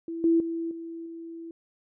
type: tone with level steps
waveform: sine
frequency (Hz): 331.7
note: E4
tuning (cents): +11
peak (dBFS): -31 / -18 / -28 / -35 / -37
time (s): 0.08-1.51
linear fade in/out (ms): 2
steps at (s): 0.24 / 0.4 / 0.71 / 1.06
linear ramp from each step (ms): 2
effects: none